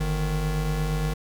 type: tone pair together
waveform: square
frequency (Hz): 49 / 155.56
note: G1 / D#3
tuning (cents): 0 / 0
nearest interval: octave + minor sixth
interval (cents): 2000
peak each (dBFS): -27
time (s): 0-1.14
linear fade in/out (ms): 10
effects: none